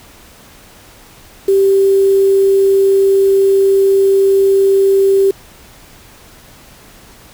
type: tone with quantisation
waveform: sine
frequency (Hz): 390.6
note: G4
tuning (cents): -6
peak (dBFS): -7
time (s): 1.48-5.31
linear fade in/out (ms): 5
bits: 5
effects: pink hiss -41 dBFS RMS until 7.33 s